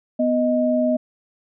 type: tone pair together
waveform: sine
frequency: 248.2 / 624 Hz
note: B3 / D#5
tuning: +9 / +5 cents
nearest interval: octave + major third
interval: 1596 cents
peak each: -19 dBFS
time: 0.19-0.97 s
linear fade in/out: 10 ms
effects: none